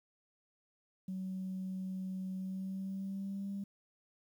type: tone with pitch glide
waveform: sine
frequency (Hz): 187.9 to 198.38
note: F#3 to G3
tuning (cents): +27 to +21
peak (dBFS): -36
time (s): 1.08-3.64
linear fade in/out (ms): 5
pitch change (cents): +94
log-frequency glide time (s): 2.37-3.52
effects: tanh soft clip ceiling -33 dBFS + 11-bit